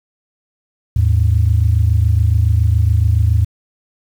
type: tone pair together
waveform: sine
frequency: 79.27 / 106.4 Hz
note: D#2 / G#2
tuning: +33 / +42 cents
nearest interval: perfect fourth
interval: 509 cents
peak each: -12 dBFS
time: 0.96-3.45 s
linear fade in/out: 5 ms
effects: tanh soft clip ceiling -3 dBFS + 7-bit